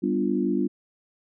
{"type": "chord", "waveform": "sine", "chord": "G dominant seventh", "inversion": "none", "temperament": "equal with one note detuned", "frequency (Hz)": [196, 246.9, 293.7, 347.8], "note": ["G3", "B3", "D4", "F4"], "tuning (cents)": [0, 0, 0, -7], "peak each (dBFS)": -27, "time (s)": [0.02, 0.68], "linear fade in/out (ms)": 20, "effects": []}